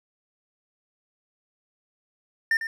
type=tone with echo; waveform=triangle; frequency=1804 Hz; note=A6; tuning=43 cents sharp; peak=-17 dBFS; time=2.51-2.57 s; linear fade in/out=2 ms; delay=100 ms; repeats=1; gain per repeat=-10 dB; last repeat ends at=2.67 s; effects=none